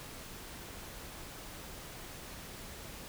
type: silence
effects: pink hiss -47 dBFS RMS until 3.08 s